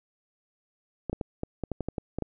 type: clicks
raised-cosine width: 2 ms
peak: -17 dBFS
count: 11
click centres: 1.097 / 1.13 / 1.212 / 1.434 / 1.637 / 1.717 / 1.807 / 1.886 / 1.982 / 2.186 / 2.223 s
effects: none